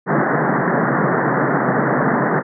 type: band-pass noise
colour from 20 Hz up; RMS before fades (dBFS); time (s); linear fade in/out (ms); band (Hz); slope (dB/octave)
pink; -17; 0.06-2.43; 50; 130 to 1900; 96
effects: none